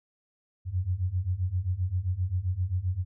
sine beating tone pair, 87.31 / 94.91 Hz, F2 / F#2, 0 / +45 cents, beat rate 7.6 Hz, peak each -30 / -28 dBFS, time 0.65-3.05 s, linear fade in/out 50 ms, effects none

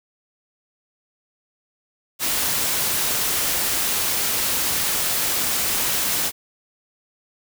white noise, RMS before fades -22 dBFS, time 2.19-6.32 s, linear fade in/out 50 ms, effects none

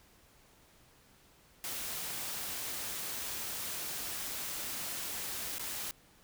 white noise with dropouts, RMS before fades -39 dBFS, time 1.64-5.91 s, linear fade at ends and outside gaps 0 ms, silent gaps 5.583-5.595 s, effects pink hiss -63 dBFS RMS until 6.23 s

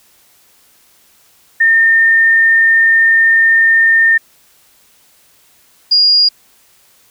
sine tone pair in turn, 1816 / 4848 Hz, A#6 / D#8, -46 / -46 cents, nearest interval octave + perfect fourth, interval 1700 cents, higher second, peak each -6 dBFS, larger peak neither, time 1.6-4.18 / 5.91-6.29 s, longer first, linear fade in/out 10 ms, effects white hiss -50 dBFS RMS until 7.1 s

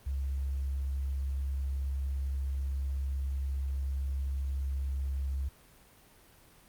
sine tone with quantisation, 67.9 Hz, C#2, 35 cents flat, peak -30 dBFS, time 0.06-5.49 s, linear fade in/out 10 ms, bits 10, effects pink hiss -59 dBFS RMS until 6.68 s + Opus 32 kbps

